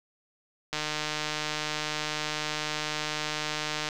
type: click train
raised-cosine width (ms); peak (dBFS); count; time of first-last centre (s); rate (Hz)
0.2; -13; 481; 0.73-3.888; 152
effects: none